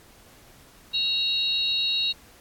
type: tone cluster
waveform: sine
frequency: 2776 / 3823 / 4322 Hz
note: F7 / A#7 / C#8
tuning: -11 / +43 / -45 cents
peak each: -30 / -24 / -28 dBFS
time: 0.93-2.13 s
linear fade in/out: 20 ms
effects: pink hiss -53 dBFS RMS until 2.4 s + AAC 64 kbps